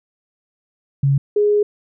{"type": "tone pair in turn", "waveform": "sine", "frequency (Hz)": [138.59, 415.3], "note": ["C#3", "G#4"], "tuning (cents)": [0, 0], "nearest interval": "octave + perfect fifth", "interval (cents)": 1900, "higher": "second", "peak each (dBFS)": -12, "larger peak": "neither", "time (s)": [[1.03, 1.18], [1.36, 1.63]], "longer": "second", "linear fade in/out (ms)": 5, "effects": []}